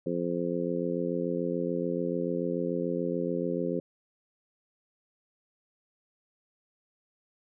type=harmonic tone; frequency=86.9 Hz; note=F2; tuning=8 cents flat; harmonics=2 / 3 / 4 / 5 / 6; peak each=-34 / -34 / -34 / -34 / -34 dBFS; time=0.06-3.8 s; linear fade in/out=5 ms; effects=none